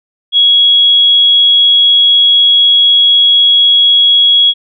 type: tone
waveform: sine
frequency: 3328 Hz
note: G#7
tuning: 3 cents sharp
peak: -4 dBFS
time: 0.32-4.54 s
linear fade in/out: 50 ms
effects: none